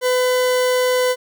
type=tone; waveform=40% pulse; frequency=503 Hz; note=B4; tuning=32 cents sharp; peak=-14 dBFS; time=0.01-1.16 s; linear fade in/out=50 ms; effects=none